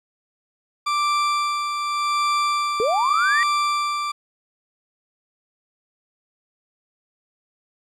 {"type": "tone with tremolo", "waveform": "40% pulse", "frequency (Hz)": 1174.7, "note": "D6", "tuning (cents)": 0, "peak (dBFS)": -17, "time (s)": [0.86, 4.12], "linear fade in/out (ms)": 10, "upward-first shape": "sine", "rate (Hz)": 0.85, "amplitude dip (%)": 45}
{"type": "linear sweep", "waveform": "sine", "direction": "up", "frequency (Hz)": [410.3, 1932], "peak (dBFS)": -18, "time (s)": [2.8, 3.43], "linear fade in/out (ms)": 0}
{"effects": ["low-pass 7000 Hz 12 dB/octave", "9-bit"]}